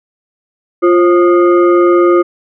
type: tone with frequency modulation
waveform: sine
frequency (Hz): 349.2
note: F4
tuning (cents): 0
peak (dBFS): -5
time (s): 0.82-2.23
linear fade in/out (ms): 20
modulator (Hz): 883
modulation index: 0.73
effects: none